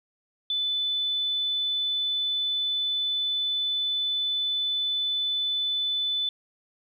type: tone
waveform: sine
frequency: 3500 Hz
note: A7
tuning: 10 cents flat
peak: -24 dBFS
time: 0.5-6.29 s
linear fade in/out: 2 ms
effects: 10-bit